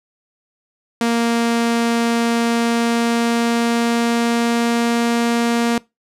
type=tone with pitch glide; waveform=sawtooth; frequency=233.1 to 234.7 Hz; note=A#3 to A#3; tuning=0 to +12 cents; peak=-11 dBFS; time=1.01-5.78 s; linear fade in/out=2 ms; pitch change=+12 cents; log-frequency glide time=2.39-5.04 s; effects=noise-tail reverb RT60 0.2 s tail -22 dB re dry + low-pass 10000 Hz 12 dB/octave